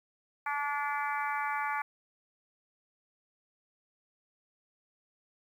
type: harmonic tone with a mistuned harmonic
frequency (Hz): 288.5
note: D4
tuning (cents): -31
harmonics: 3 / 4 / 5 / 6 / 7 / 8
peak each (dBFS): -34 / -36 / -38 / -40 / -41 / -42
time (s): 0.46-1.82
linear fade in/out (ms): 5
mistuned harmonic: 7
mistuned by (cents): +20
effects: 10-bit